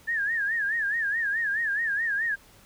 sine tone with vibrato, 1731 Hz, A6, 29 cents flat, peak -24 dBFS, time 0.07-2.36 s, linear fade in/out 20 ms, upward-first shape sine, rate 4.7 Hz, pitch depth 140 cents each way, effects pink hiss -55 dBFS RMS until 2.65 s

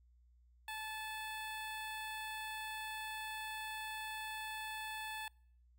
15% pulse tone with notch filter, 870 Hz, A5, 20 cents flat, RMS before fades -44 dBFS, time 0.68-5.28 s, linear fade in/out 2 ms, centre 6300 Hz, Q 1.9, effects noise-tail reverb RT60 0.6 s tail -26 dB re dry + added 60 Hz sine -64 dBFS peak until 5.78 s

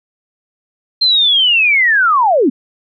sine linear sweep, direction down, 4186 to 223.3 Hz, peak -8 dBFS, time 1.01-2.5 s, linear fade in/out 10 ms, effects none

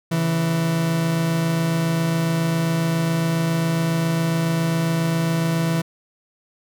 40% pulse tone pair together, 137.51 / 164.81 Hz, C#3 / E3, -14 / 0 cents, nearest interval minor third, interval 314 cents, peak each -28 / -18 dBFS, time 0.11-5.82 s, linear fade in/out 10 ms, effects none

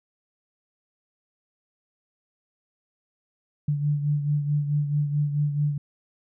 sine beating tone pair, 146.1 / 150.7 Hz, D3 / D3, -9 / +45 cents, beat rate 4.6 Hz, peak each -22 / -30 dBFS, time 3.68-5.78 s, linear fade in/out 5 ms, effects none

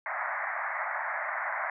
white band-pass noise, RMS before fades -33 dBFS, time 0.06-1.7 s, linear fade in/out 2 ms, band 600 to 2100 Hz, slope 96 dB/octave, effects none

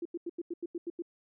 sine tone bursts, 342.7 Hz, F4, 33 cents flat, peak -33 dBFS, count 9, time 0.02-1.022 s, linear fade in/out 5 ms, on 34 ms, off 87 ms, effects none

